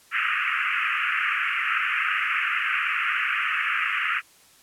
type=band-pass noise; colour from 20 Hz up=pink; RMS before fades=-25 dBFS; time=0.11-4.22 s; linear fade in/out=50 ms; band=1200 to 2800 Hz; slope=96 dB/octave; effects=white hiss -55 dBFS RMS until 4.62 s + low-pass 12000 Hz 12 dB/octave